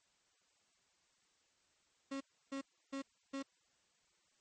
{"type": "tone bursts", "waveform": "35% pulse", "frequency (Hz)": 272.8, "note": "C#4", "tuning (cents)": -28, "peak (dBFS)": -38, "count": 4, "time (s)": [2.11, 3.428], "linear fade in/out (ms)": 10, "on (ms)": 97, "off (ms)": 310, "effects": ["white hiss -75 dBFS RMS until 4.4 s", "MP3 32 kbps"]}